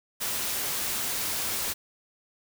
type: noise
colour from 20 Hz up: white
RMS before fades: -30 dBFS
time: 0.2-1.74 s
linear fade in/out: 20 ms
effects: none